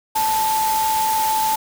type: tone in noise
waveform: sine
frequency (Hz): 877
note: A5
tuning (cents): -6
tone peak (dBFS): -17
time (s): 0.15-1.56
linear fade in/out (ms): 10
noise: white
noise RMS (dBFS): -26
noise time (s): 0.15-1.56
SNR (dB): +6
effects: none